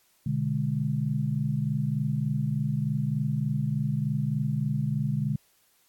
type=chord; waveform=sine; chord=G# diminished; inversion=first; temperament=equal; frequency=123.47 / 146.83 / 207.7 Hz; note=B2 / D3 / G#3; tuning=0 / 0 / 0 cents; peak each=-30 / -27 / -31 dBFS; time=0.26-5.36 s; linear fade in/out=5 ms; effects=white hiss -65 dBFS RMS until 5.88 s + AAC 64 kbps